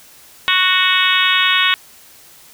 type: harmonic tone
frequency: 370 Hz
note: F#4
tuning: in tune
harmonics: 3 / 4 / 5 / 6 / 7 / 8 / 9 / 10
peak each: -20 / -20 / -20 / -20 / -20 / -20 / -20 / -20 dBFS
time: 0.48-1.74 s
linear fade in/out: 0 ms
effects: white hiss -44 dBFS RMS until 2.53 s